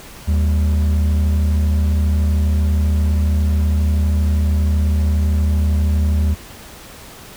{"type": "tone pair together", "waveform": "triangle", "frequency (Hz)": [76.79, 197.8], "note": ["D#2", "G3"], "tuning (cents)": [-22, 16], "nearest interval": "octave + major third", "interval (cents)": 1638, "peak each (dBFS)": [-11, -23], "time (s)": [0.27, 6.35], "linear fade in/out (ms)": 20, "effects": ["pink hiss -38 dBFS RMS until 7.36 s"]}